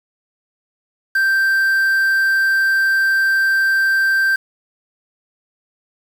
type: tone with quantisation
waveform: triangle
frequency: 1568 Hz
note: G6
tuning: in tune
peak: -11 dBFS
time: 1.15-4.36 s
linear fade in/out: 5 ms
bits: 6
effects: none